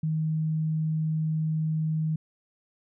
sine tone, 157.3 Hz, D#3, 19 cents sharp, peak -24 dBFS, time 0.03-2.16 s, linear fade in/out 5 ms, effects none

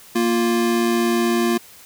square tone pair together, 233.1 / 349.3 Hz, A#3 / F4, 0 / 0 cents, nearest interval perfect fifth, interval 700 cents, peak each -20 dBFS, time 0.15-1.58 s, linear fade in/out 10 ms, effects white hiss -45 dBFS RMS until 1.85 s

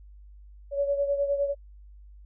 sine beating tone pair, 563 / 572.8 Hz, C#5 / D5, +27 / -43 cents, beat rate 9.8 Hz, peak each -24 / -31 dBFS, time 0.71-1.55 s, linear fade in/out 50 ms, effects noise-tail reverb RT60 0.1 s tail -26 dB re dry + added 50 Hz sine -46 dBFS peak until 2.25 s

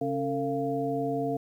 harmonic tone with a mistuned harmonic, 138 Hz, C#3, 7 cents flat, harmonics 1 / 2 / 3 / 5, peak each -36 / -31 / -31 / -32 dBFS, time 0.01-1.37 s, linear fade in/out 5 ms, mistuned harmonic 3, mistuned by +150 cents, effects 10-bit

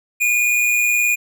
square tone with amplitude modulation, 2440 Hz, D#7, 34 cents flat, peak -13 dBFS, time 0.2-1.16 s, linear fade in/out 20 ms, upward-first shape sine, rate 119 Hz, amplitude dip 45%, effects none

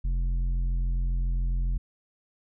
sine tone with tanh clipping, 43.65 Hz, F1, in tune, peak -25 dBFS, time 0.04-1.78 s, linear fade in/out 10 ms, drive 8 dB, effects none

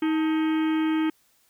harmonic tone with a mistuned harmonic, 315.8 Hz, D#4, 26 cents sharp, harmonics 1 / 3 / 4 / 5 / 6 / 7 / 8 / 9 / 10, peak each -21 / -36 / -38 / -40 / -42 / -41 / -44 / -49 / -43 dBFS, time 0.02-1.1 s, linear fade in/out 5 ms, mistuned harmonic 3, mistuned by -110 cents, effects white hiss -64 dBFS RMS until 1.49 s

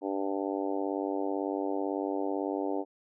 harmonic tone, 98 Hz, G2, in tune, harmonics 3 / 4 / 5 / 6 / 7 / 8 / 9, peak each -33 / -35 / -37 / -39 / -40 / -41 / -42 dBFS, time 0.01-2.85 s, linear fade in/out 50 ms, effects none

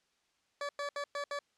20% pulse tone bursts at uneven times, 573 Hz, D5, 43 cents flat, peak -30 dBFS, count 5, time 0.61-0.69 / 0.79-0.89 / 0.96-1.04 / 1.15-1.24 / 1.31-1.39 s, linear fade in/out 2 ms, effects white hiss -75 dBFS RMS until 1.57 s + low-pass 6000 Hz 12 dB/octave

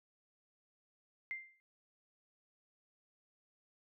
sine tone with exponential decay, 2093 Hz, C7, in tune, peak -36 dBFS, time 1.31-1.6 s, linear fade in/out 0 ms, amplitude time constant 63 ms, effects noise-tail reverb RT60 0.1 s tail -21 dB re dry

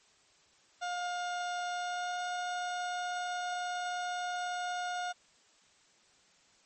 30% pulse tone with pitch glide, 711 to 716.8 Hz, F5 to F5, +31 to +45 cents, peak -31 dBFS, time 0.81-5.13 s, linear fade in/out 20 ms, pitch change +14 cents, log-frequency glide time 1.67-2.23 s, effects white hiss -65 dBFS RMS until 6.65 s + MP3 32 kbps

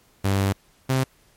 sawtooth tone pair in turn, 98 / 131.42 Hz, G2 / C3, 0 / +8 cents, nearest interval perfect fourth, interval 508 cents, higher second, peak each -15 dBFS, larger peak neither, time 0.24-0.53 / 0.89-1.04 s, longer first, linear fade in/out 10 ms, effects pink hiss -59 dBFS RMS until 1.36 s + MP3 64 kbps

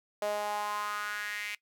sawtooth tone with high-pass filter sweep, 207.7 Hz, G#3, in tune, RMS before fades -35 dBFS, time 0.22-1.55 s, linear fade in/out 2 ms, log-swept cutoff 590 to 2300 Hz, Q 4.5, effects noise-tail reverb RT60 0.1 s tail -20 dB re dry

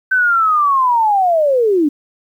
sine linear sweep, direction down, 1541 to 277.2 Hz, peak -10 dBFS, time 0.11-1.89 s, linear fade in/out 10 ms, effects 8-bit

